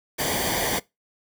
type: noise with comb filter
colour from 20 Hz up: pink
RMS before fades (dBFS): -25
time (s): 0.18-0.8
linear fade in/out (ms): 20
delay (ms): 0.75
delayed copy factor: -0.75
effects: noise-tail reverb RT60 0.2 s tail -22 dB re dry